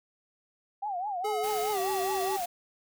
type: tone with vibrato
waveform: sine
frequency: 771 Hz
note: G5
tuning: 29 cents flat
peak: -30 dBFS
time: 0.82-2.46 s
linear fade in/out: 10 ms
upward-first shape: triangle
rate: 4.8 Hz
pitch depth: 200 cents each way
type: tone with pitch glide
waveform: square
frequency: 426 to 383.9 Hz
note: G#4 to G4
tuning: +44 to -36 cents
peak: -31 dBFS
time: 1.24-2.37 s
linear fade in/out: 10 ms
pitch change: -180 cents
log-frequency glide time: 1.72-1.78 s
type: noise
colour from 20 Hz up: white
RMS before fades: -40 dBFS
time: 1.43-2.46 s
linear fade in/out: 10 ms
effects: none